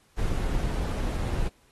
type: noise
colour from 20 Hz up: brown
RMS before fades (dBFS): -27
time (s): 0.17-1.49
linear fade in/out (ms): 20
effects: pink hiss -63 dBFS RMS until 1.71 s + AAC 32 kbps